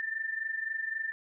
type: tone pair together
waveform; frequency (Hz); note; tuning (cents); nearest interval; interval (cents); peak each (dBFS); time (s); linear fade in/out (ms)
sine; 1780 / 1803.8; A6 / A6; +20 / +43; unison; 23; -33 / -37; 0-1.12; 0
effects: none